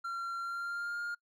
triangle tone with pitch glide, 1372 to 1413 Hz, F6 to F6, -31 to +20 cents, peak -33 dBFS, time 0.04-1.15 s, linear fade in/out 10 ms, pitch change +51 cents, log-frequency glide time 0.39-1 s, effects noise-tail reverb RT60 0.1 s tail -24 dB re dry

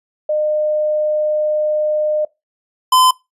sine / square tone pair in turn, 608 / 1022.5 Hz, D#5 / C6, -40 / -40 cents, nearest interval major sixth, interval 900 cents, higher second, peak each -14 / -9 dBFS, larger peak second, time 0.29-2.25 / 2.92-3.11 s, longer first, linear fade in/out 5 ms, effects noise-tail reverb RT60 0.2 s tail -21 dB re dry + resampled to 32000 Hz

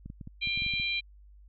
clicks, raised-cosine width 5 ms, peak -29 dBFS, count 10, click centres 0.06 / 0.101 / 0.212 / 0.274 / 0.473 / 0.575 / 0.621 / 0.664 / 0.738 / 0.799 s
harmonic tone, 794 Hz, G5, 22 cents sharp, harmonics 3 / 4 / 5, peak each -30 / -36 / -34 dBFS, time 0.41-1.01 s, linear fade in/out 20 ms
effects added 50 Hz sine -51 dBFS peak until 1.48 s

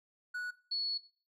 triangle / sine tone pair in turn, 1470 / 4391 Hz, F#6 / C#8, -12 / -17 cents, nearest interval octave + perfect fifth, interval 1895 cents, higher second, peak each -34 / -32 dBFS, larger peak second, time 0.34-0.51 / 0.71-0.98 s, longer second, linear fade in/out 10 ms, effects noise-tail reverb RT60 0.4 s tail -17 dB re dry

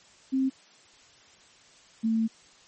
sine tone pair in turn, 265 / 223.9 Hz, C4 / A3, +22 / +30 cents, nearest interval minor third, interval 292 cents, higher first, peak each -22 dBFS, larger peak neither, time 0.32-0.5 / 2.03-2.28 s, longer second, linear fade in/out 20 ms, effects white hiss -56 dBFS RMS until 2.67 s + MP3 32 kbps

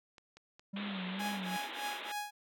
clicks, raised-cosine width 0.2 ms, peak -37 dBFS, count 3, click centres 0.182 / 0.37 / 0.595 s
triangle tone with vibrato, 193.3 Hz, G3, 24 cents flat, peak -36 dBFS, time 0.73-1.57 s, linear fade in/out 10 ms, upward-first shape sine, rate 2.3 Hz, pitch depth 100 cents each way
white band-pass noise, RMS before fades -44 dBFS, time 0.76-2.12 s, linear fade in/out 5 ms, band 220 to 3800 Hz, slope 96 dB/octave
sawtooth tone with tremolo, 830.6 Hz, G#5, in tune, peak -31 dBFS, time 1.19-2.31 s, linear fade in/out 10 ms, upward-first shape triangle, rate 3.3 Hz, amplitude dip 100%
effects none

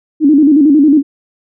sine tone with vibrato, 293.1 Hz, D4, 3 cents flat, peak -4 dBFS, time 0.2-1.03 s, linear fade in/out 50 ms, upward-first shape square, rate 11 Hz, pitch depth 100 cents each way, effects none

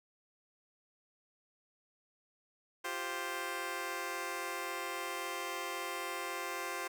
10% pulse chord, F suspended second, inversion none, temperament just, 349.2 / 392.9 / 523.8 Hz, F4 / G4 / C5, 0 / +4 / +2 cents, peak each -34 dBFS, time 2.84-6.88 s, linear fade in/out 10 ms, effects none

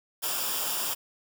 white noise with comb filter, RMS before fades -30 dBFS, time 0.22-0.95 s, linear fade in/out 20 ms, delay 0.48 ms, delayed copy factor -0.65, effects none

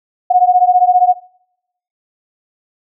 sine beating tone pair, 720 / 735 Hz, F#5 / F#5, -47 / -12 cents, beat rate 15 Hz, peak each -10 dBFS, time 0.3-1.14 s, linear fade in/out 10 ms, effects noise-tail reverb RT60 0.8 s tail -23 dB re dry

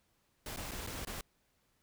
pink noise with dropouts, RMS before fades -42 dBFS, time 0.46-1.21 s, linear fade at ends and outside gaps 2 ms, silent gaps 0.562-0.571 / 0.712-0.716 / 0.866-0.872 / 1.05-1.071 s, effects pink hiss -75 dBFS RMS until 1.82 s

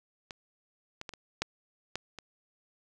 clicks, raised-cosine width 0.2 ms, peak -23 / -22 / -22 / -27 / -12 / -16 / -25 dBFS, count 7, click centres 0.308 / 1.014 / 1.092 / 1.137 / 1.42 / 1.956 / 2.187 s, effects none

